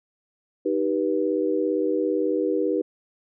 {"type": "chord", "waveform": "sine", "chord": "Eb augmented", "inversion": "none", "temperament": "just", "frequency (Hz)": [311.1, 388.9, 486.1], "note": ["Eb4", "G4", "B4"], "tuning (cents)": [0, -14, -28], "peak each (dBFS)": -25, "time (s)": [0.65, 2.82], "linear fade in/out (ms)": 10, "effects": []}